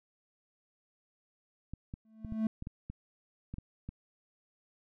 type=clicks; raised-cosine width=5 ms; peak=-28 dBFS; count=10; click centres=1.736 / 1.939 / 2.248 / 2.323 / 2.624 / 2.671 / 2.9 / 3.54 / 3.584 / 3.89 s
type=tone with exponential growth; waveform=triangle; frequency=220 Hz; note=A3; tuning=in tune; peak=-23 dBFS; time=2.05-2.47 s; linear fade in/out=2 ms; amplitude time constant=91 ms
effects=none